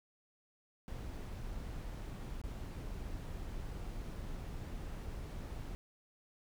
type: noise with dropouts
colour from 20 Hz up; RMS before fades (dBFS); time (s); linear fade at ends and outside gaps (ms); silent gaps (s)
brown; -43; 0.88-5.75; 0; 2.415-2.438
effects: none